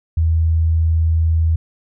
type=tone; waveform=sine; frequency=81.2 Hz; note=E2; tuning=26 cents flat; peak=-12 dBFS; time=0.17-1.56 s; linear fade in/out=5 ms; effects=none